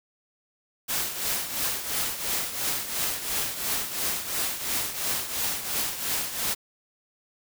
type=noise with tremolo; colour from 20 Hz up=white; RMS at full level=-26 dBFS; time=0.88-6.55 s; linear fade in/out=20 ms; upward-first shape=triangle; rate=2.9 Hz; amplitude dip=70%; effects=none